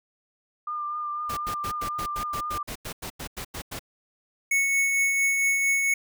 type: tone with vibrato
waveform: sine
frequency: 1200 Hz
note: D6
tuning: 37 cents sharp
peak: -28 dBFS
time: 0.67-2.63 s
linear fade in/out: 5 ms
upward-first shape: triangle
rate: 4 Hz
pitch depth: 27 cents each way
type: noise bursts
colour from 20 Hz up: pink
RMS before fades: -35 dBFS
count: 15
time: 1.29-3.794 s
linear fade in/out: 10 ms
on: 82 ms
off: 91 ms
type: tone with tremolo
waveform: square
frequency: 2209 Hz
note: C#7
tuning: 7 cents flat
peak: -20 dBFS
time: 4.51-5.94 s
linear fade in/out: 5 ms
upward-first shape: triangle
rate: 4.4 Hz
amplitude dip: 35%
effects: none